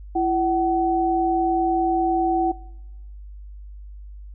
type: tone pair together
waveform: sine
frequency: 336 / 755 Hz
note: E4 / F#5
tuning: +33 / +35 cents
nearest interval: octave + major second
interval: 1402 cents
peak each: -21 dBFS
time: 0.15-2.52 s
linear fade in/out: 10 ms
effects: noise-tail reverb RT60 0.9 s tail -21 dB re dry + added 50 Hz sine -36 dBFS peak until 4.34 s